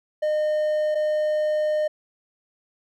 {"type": "tone pair in turn", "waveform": "triangle", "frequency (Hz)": [610, 610], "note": ["D#5", "D#5"], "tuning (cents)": [-34, -34], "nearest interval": "unison", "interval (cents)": 0, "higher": "neither", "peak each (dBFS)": -18, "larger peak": "neither", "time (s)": [[0.22, 0.95], [0.95, 1.88]], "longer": "second", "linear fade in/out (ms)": 10, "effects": []}